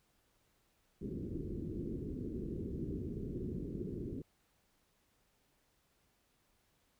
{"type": "low-pass noise", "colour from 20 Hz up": "white", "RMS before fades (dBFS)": -41, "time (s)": [1.01, 4.22], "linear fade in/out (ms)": 5, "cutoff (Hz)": 390, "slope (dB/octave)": 48, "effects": ["pink hiss -75 dBFS RMS until 6.99 s"]}